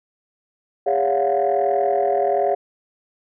sine tone cluster, 407.2 / 561 / 683 / 724 Hz, G#4 / C#5 / F5 / F#5, -34 / +21 / -39 / -38 cents, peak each -21 dBFS, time 0.86-2.55 s, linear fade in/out 10 ms, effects tanh soft clip ceiling -10 dBFS

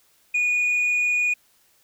sine tone with frequency modulation, 2455 Hz, D#7, 24 cents flat, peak -16 dBFS, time 0.34-1.34 s, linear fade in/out 10 ms, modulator 26.2 Hz, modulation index 0.5, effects tanh soft clip ceiling -18 dBFS + white hiss -61 dBFS RMS until 1.83 s

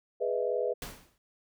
sine chord, E major seventh, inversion first, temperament equal with one note detuned, 415.3 / 493.9 / 615.5 / 659.3 Hz, G#4 / B4 / D#5 / E5, 0 / 0 / -19 / 0 cents, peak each -33 / -30 / -35 / -36 dBFS, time 0.2-0.74 s, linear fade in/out 20 ms
pink noise with exponential decay, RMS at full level -36 dBFS, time 0.82-1.18 s, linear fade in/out 1 ms, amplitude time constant 78 ms
effects none

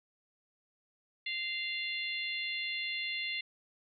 harmonic tone, 695 Hz, F5, 9 cents flat, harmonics 3 / 4 / 5 / 6, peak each -37 / -39 / -41 / -43 dBFS, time 1.26-3.41 s, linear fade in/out 5 ms, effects none

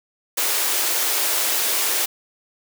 white high-pass noise, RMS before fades -21 dBFS, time 0.37-2.06 s, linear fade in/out 10 ms, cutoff 300 Hz, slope 48 dB/octave, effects none

